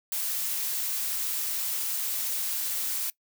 blue noise, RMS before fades -30 dBFS, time 0.12-3.1 s, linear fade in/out 2 ms, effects noise-tail reverb RT60 0.1 s tail -21 dB re dry

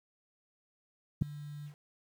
sine tone with ADSR envelope, 146.83 Hz, D3, in tune, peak -19 dBFS, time 1.21-1.75 s, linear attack 12 ms, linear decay 3 ms, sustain -22 dB, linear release 89 ms, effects 10-bit

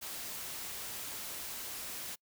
white noise, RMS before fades -42 dBFS, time 0.01-2.16 s, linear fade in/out 20 ms, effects noise-tail reverb RT60 0.1 s tail -26 dB re dry

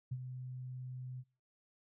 sine tone with ADSR envelope, 127.3 Hz, C3, 47 cents flat, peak -34 dBFS, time 0.11-1.24 s, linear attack 11 ms, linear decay 50 ms, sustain -8 dB, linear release 46 ms, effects noise-tail reverb RT60 0.4 s tail -26 dB re dry

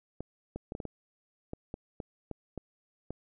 clicks, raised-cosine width 2 ms, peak -24 dBFS, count 12, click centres 0.206 / 0.56 / 0.721 / 0.751 / 0.802 / 0.853 / 1.534 / 1.741 / 2.002 / 2.313 / 2.577 / 3.106 s, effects none

